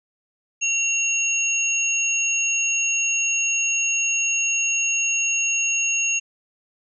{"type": "tone pair together", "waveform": "sine", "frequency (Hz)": [2750, 6541], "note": ["F7", "G#8"], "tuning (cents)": [-27, -27], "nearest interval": "octave + minor third", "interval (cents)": 1500, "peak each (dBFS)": [-21, -23], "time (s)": [0.61, 6.2], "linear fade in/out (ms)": 20, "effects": []}